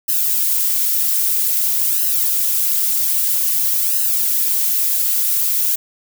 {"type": "noise with flanger", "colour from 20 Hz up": "violet", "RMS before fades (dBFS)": -17, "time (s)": [0.08, 5.76], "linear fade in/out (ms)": 10, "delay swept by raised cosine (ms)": [0.86, 5.46], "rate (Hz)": 0.51, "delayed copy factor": -0.95, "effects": []}